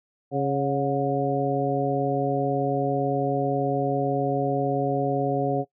harmonic tone with a mistuned harmonic, 138.1 Hz, C#3, 6 cents flat, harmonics 1 / 2 / 3 / 4 / 5, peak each -28 / -28 / -28 / -28 / -28 dBFS, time 0.31-5.65 s, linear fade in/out 50 ms, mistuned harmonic 5, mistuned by +73 cents, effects noise-tail reverb RT60 0.1 s tail -21 dB re dry

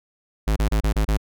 square tone bursts, 53.1 Hz, G#1, 39 cents sharp, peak -18 dBFS, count 6, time 0.47-1.173 s, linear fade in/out 10 ms, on 93 ms, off 29 ms, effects none

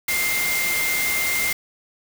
sine tone in noise, 2100 Hz, C7, 6 cents sharp, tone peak -22 dBFS, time 0.08-1.53 s, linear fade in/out 5 ms, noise white, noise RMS -25 dBFS, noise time 0.08-1.53 s, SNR 0 dB, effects none

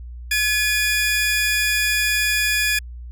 sawtooth tone pair together, 1700 / 2441 Hz, G#6 / D#7, +40 / -34 cents, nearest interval tritone, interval 626 cents, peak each -17 dBFS, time 0.31-2.79 s, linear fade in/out 5 ms, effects added 60 Hz sine -32 dBFS peak until 3.11 s

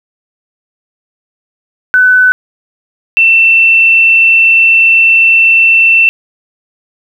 sine tone pair in turn, 1503 / 2683 Hz, F#6 / E7, +27 / +30 cents, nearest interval minor seventh, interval 1003 cents, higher second, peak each -3 dBFS, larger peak neither, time 1.94-2.32 / 3.17-6.09 s, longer second, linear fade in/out 0 ms, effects 7-bit

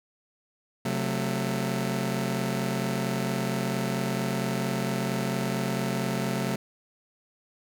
sawtooth chord, F# diminished, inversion second, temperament just, 133.2 / 185 / 222 Hz, C3 / F#3 / A3, +31 / 0 / +16 cents, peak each -27 dBFS, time 0.85-6.56 s, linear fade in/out 5 ms, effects none

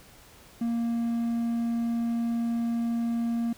triangle tone with hard clipping, 233.1 Hz, A#3, in tune, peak -26 dBFS, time 0.61-3.53 s, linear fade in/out 5 ms, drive 6 dB, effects pink hiss -53 dBFS RMS until 3.57 s

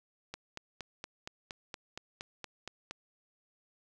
click train, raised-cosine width 0.2 ms, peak -23 dBFS, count 12, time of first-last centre 0.34-2.91 s, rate 4.28 Hz, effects none

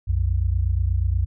sine tone pair together, 61.74 / 90.09 Hz, B1 / F#2, 0 / -46 cents, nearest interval perfect fifth, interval 654 cents, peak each -21 dBFS, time 0.07-1.26 s, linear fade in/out 20 ms, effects none

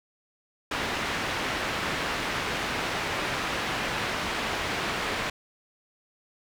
white low-pass noise, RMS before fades -30 dBFS, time 0.71-5.3 s, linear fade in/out 5 ms, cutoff 2400 Hz, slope 12 dB/octave, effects none

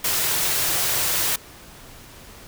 white band-stop noise, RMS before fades -22 dBFS, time 0.04-1.36 s, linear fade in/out 5 ms, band 210 to 300 Hz, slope 96 dB/octave, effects pink hiss -44 dBFS RMS until 2.47 s

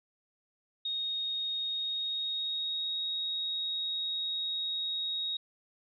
sine tone with pitch glide, 3729 to 3770 Hz, A#7 to A#7, 0 to +19 cents, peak -31 dBFS, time 0.85-5.37 s, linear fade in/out 5 ms, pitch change +19 cents, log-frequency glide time 1.66-2.99 s, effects none

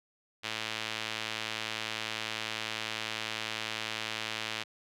sawtooth tone with band-pass filter, 110 Hz, A2, in tune, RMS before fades -37 dBFS, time 0.43-4.64 s, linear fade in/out 20 ms, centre 3100 Hz, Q 1.4, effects none

